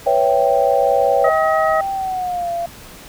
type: chord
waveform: sine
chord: C# half-diminished seventh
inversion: third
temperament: equal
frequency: 493.9 / 554.4 / 659.3 / 784 Hz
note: B4 / C#5 / E5 / G5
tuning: 0 / 0 / 0 / 0 cents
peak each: -19 / -16 / -20 / -17 dBFS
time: 0.06-1.3 s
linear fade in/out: 10 ms
type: harmonic tone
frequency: 636 Hz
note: D#5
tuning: 38 cents sharp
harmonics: 1 / 2 / 3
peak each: -16 / -19 / -24 dBFS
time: 1.24-1.81 s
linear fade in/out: 5 ms
type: tone with pitch glide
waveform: sine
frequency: 783 to 685.6 Hz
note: G5 to F5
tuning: -2 to -32 cents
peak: -19 dBFS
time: 1.28-2.66 s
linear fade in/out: 5 ms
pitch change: -230 cents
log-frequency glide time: 1.92-2.51 s
effects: pink hiss -39 dBFS RMS until 3.08 s